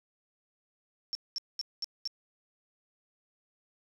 sine tone bursts, 5450 Hz, F8, 43 cents flat, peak -31 dBFS, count 5, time 1.13-2.075 s, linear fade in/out 0 ms, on 21 ms, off 210 ms, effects none

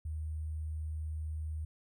sine tone with sample-and-hold, 77.78 Hz, D#2, in tune, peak -35 dBFS, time 0.05-1.65 s, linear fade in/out 5 ms, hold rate 8820 Hz, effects none

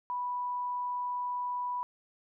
sine tone, 985 Hz, B5, 5 cents flat, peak -31 dBFS, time 0.1-1.83 s, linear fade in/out 0 ms, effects none

